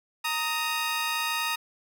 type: tone pair together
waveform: 15% pulse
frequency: 926 / 1255 Hz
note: A#5 / D#6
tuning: -12 / +15 cents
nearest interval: perfect fourth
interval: 527 cents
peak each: -23 dBFS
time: 0.24-1.56 s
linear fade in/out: 10 ms
effects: none